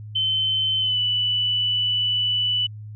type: tone with pitch glide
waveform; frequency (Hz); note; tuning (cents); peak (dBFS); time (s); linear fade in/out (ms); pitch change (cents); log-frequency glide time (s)
sine; 3071 to 2973; G7 to F#7; -36 to +8; -19; 0.15-2.67; 10; -56; 0.79-0.99
effects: added 106 Hz sine -34 dBFS peak until 2.95 s